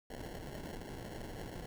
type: noise with sample-and-hold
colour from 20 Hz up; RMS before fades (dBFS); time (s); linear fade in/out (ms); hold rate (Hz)
pink; -45; 0.1-1.66; 5; 1225
effects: none